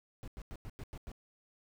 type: noise bursts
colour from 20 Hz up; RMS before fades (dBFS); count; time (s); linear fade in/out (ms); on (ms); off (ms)
brown; -44; 7; 0.23-1.117; 0; 47; 93
effects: none